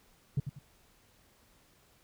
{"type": "tone with echo", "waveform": "sine", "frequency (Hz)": 138.9, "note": "C#3", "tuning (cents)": 4, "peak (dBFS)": -23, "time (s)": [0.37, 0.4], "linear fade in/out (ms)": 5, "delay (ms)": 95, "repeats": 2, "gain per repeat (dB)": -10, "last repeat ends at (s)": 0.59, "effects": ["tanh soft clip ceiling -24 dBFS", "pink hiss -65 dBFS RMS until 2.03 s"]}